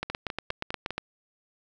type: two click trains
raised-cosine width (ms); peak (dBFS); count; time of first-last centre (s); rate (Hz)
0.3; -14 / -16; 9 / 5; 0.03-0.98 / 0.1-0.906; 8.42 / 4.96
effects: none